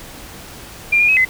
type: tone with pitch steps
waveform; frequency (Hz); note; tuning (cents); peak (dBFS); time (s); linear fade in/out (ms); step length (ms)
sine; 2392 / 2427 / 2554 / 2038; D7 / D#7 / D#7 / C7; +31 / -44 / +45 / -46; -10; 0.92-1.252; 10; 83
effects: pink hiss -36 dBFS RMS until 1.29 s